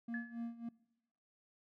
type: tone with tremolo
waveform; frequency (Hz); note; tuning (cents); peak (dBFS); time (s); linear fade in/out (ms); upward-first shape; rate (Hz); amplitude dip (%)
triangle; 233.1; A#3; 0; -36; 0.08-0.69; 5; sine; 3.6; 85
type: tone with exponential decay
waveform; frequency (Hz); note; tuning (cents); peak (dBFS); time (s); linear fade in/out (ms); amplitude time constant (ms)
sine; 1710; A6; -50; -39; 0.14-0.51; 2; 80
effects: noise-tail reverb RT60 0.9 s tail -23 dB re dry